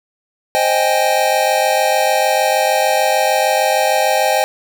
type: chord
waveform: square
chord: Ab major seventh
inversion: first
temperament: equal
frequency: 523.3 / 622.3 / 784 / 830.6 Hz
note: C5 / Eb5 / G5 / Ab5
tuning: 0 / 0 / 0 / 0 cents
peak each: -20 / -18 / -18 / -20 dBFS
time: 0.55-4.44 s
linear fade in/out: 0 ms
effects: none